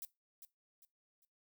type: noise with echo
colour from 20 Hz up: violet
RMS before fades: -45 dBFS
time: 0.02-0.05 s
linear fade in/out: 0 ms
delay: 400 ms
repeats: 3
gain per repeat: -9 dB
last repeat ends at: 1.25 s
effects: noise-tail reverb RT60 0.2 s tail -18 dB re dry